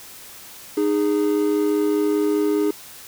triangle tone pair together, 307.1 / 412.1 Hz, D#4 / G#4, -23 / -13 cents, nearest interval perfect fourth, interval 510 cents, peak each -18 dBFS, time 0.77-2.71 s, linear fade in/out 5 ms, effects white hiss -41 dBFS RMS until 3.07 s

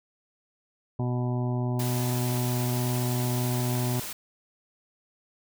harmonic tone, 123.47 Hz, B2, in tune, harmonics 1 / 2 / 3 / 5 / 6 / 7 / 8, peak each -26 / -32 / -36 / -40 / -42 / -43 / -44 dBFS, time 0.99-4 s, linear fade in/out 5 ms
white noise, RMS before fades -36 dBFS, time 1.79-4.13 s, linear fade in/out 5 ms
effects none

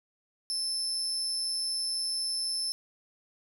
35% pulse tone with amplitude modulation, 5274 Hz, E8, in tune, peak -25 dBFS, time 0.5-2.72 s, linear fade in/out 0 ms, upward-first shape sine, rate 176 Hz, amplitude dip 40%, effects 10-bit

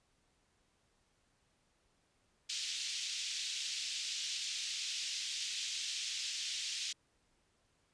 pink band-pass noise, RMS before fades -40 dBFS, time 2.49-6.93 s, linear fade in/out 10 ms, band 2900 to 6700 Hz, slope 24 dB/octave, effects pink hiss -75 dBFS RMS until 7.93 s + resampled to 22050 Hz

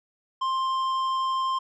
sine tone with tanh clipping, 1052 Hz, C6, 9 cents sharp, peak -25 dBFS, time 0.41-1.59 s, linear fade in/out 10 ms, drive 9 dB, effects none

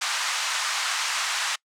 pink band-pass noise, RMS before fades -27 dBFS, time 0.01-1.56 s, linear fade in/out 10 ms, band 1000 to 8000 Hz, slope 24 dB/octave, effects noise-tail reverb RT60 0.1 s tail -25 dB re dry

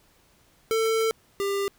square tone pair in turn, 446.7 / 398 Hz, A4 / G4, +26 / +26 cents, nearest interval major second, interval 200 cents, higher first, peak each -22 / -25 dBFS, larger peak first, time 0.71-1.11 / 1.4-1.68 s, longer first, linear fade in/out 0 ms, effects pink hiss -61 dBFS RMS until 1.78 s

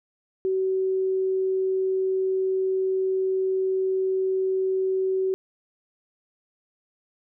sine tone, 378.8 Hz, F#4, 41 cents sharp, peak -21 dBFS, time 0.45-5.34 s, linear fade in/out 0 ms, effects none

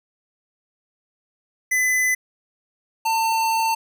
square tone pair in turn, 2012 / 898.2 Hz, B6 / A5, +32 / +35 cents, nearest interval octave + major second, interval 1397 cents, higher first, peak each -18 / -19 dBFS, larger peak first, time 1.71-2.15 / 3.05-3.75 s, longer second, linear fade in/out 10 ms, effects none

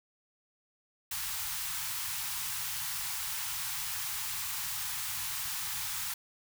white band-stop noise, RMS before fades -36 dBFS, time 1.11-6.14 s, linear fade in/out 5 ms, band 160 to 790 Hz, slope 96 dB/octave, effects none

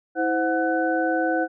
sine tone cluster, 324.8 / 519 / 732 / 1500 Hz, E4 / C5 / F#5 / F#6, -26 / -14 / -19 / +23 cents, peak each -24 / -26 / -25 / -27 dBFS, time 0.15-1.48 s, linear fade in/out 50 ms, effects none

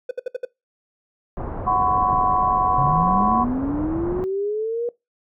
triangle tone bursts, 500 Hz, B4, 21 cents sharp, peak -20 dBFS, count 5, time 0.09-0.451 s, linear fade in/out 5 ms, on 21 ms, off 64 ms
pink low-pass noise, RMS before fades -29 dBFS, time 1.37-4.24 s, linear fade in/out 0 ms, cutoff 1100 Hz, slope 24 dB/octave
sine chord, F# suspended fourth, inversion none, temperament equal with one note detuned, 740 / 1010.9 / 1108.7 Hz, F#5 / B5 / C#6, 0 / +40 / 0 cents, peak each -21 dBFS, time 1.66-3.45 s, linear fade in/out 20 ms
sine linear sweep, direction up, 130.4 to 482.2 Hz, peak -21 dBFS, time 2.78-4.89 s, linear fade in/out 2 ms
effects noise-tail reverb RT60 0.2 s tail -22 dB re dry

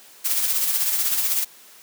blue noise with tremolo, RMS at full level -20 dBFS, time 0.24-1.45 s, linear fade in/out 20 ms, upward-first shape sine, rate 16 Hz, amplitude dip 45%, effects white hiss -48 dBFS RMS until 1.82 s + high-pass 200 Hz 12 dB/octave

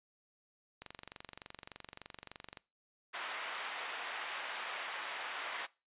click train, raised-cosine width 0.2 ms, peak -28 dBFS, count 42, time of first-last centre 0.82-2.572 s, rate 23.4 Hz
white band-pass noise, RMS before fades -42 dBFS, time 3.13-5.67 s, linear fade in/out 20 ms, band 760 to 2300 Hz, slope 12 dB/octave
effects noise-tail reverb RT60 0.3 s tail -22 dB re dry + resampled to 8000 Hz

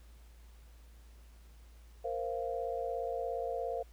sine chord, Bb suspended second, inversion none, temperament equal with one note detuned, 466.2 / 523.3 / 692 Hz, Bb4 / C5 / F5, 0 / 0 / -16 cents, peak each -38 / -38 / -38 dBFS, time 2.04-3.83 s, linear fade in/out 10 ms, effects added 57 Hz sine -53 dBFS peak until 3.92 s + pink hiss -66 dBFS RMS until 3.92 s

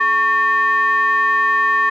triangle ring-modulated tone, 345.1 Hz, F4, 21 cents flat, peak -8 dBFS, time 0-1.9 s, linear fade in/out 10 ms, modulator 1460 Hz, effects none

